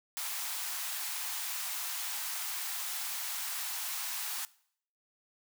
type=high-pass noise; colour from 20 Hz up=white; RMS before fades=-37 dBFS; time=0.17-4.45 s; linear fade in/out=0 ms; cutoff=720 Hz; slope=48 dB/octave; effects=noise-tail reverb RT60 0.6 s tail -20 dB re dry